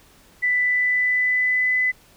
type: tone with pitch glide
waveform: sine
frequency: 1986 to 2008 Hz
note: B6 to B6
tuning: +9 to +28 cents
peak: -17 dBFS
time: 0.42-1.92 s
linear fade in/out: 20 ms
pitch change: +19 cents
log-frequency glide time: 0.6-1.77 s
effects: pink hiss -53 dBFS RMS until 2.16 s